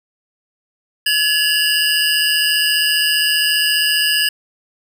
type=tone cluster; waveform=square; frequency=1696 / 2787 / 2942 / 4920 Hz; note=G#6 / F7 / F#7 / D#8; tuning=+36 / -4 / -11 / -20 cents; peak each=-20 dBFS; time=1.06-4.29 s; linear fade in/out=5 ms; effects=none